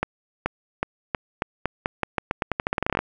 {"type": "accelerating click train", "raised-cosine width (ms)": 0.5, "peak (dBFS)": -7, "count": 23, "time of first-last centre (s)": [0.03, 2.99], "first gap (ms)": 430, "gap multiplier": 0.86, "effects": []}